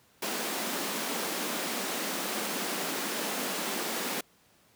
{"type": "high-pass noise", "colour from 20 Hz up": "pink", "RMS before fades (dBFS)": -33, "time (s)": [0.22, 4.21], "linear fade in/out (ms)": 5, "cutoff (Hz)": 190, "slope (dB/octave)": 48, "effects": ["pink hiss -63 dBFS RMS until 4.75 s", "high-pass 100 Hz 12 dB/octave"]}